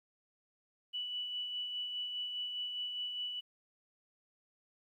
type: tone with tremolo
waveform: sine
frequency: 2960 Hz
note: F#7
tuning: in tune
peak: -35 dBFS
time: 0.93-3.41 s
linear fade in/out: 20 ms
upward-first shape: sine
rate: 4.9 Hz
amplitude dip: 35%
effects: 12-bit